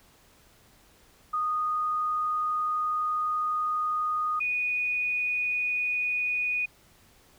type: tone pair in turn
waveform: sine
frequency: 1236 / 2472 Hz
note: D#6 / D#7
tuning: -12 / -12 cents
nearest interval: octave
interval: 1200 cents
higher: second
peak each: -25 dBFS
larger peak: neither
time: 1.33-4.4 / 4.4-6.66 s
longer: first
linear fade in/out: 10 ms
effects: pink hiss -59 dBFS RMS until 7.38 s